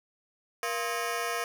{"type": "ring-modulated tone", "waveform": "15% pulse", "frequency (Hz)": 582, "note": "D5", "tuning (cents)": -16, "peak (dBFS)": -20, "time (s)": [0.63, 1.44], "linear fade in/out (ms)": 0, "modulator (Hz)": 108, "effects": []}